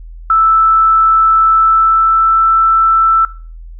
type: tone with pitch glide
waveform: sine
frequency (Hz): 1318.5 to 1327.7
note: E6 to E6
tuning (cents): 0 to +12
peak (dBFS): -6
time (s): 0.3-3.25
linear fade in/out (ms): 2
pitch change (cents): +12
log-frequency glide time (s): 1.54-2.48
effects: noise-tail reverb RT60 0.4 s tail -19 dB re dry + added 41 Hz sine -28 dBFS peak until 3.79 s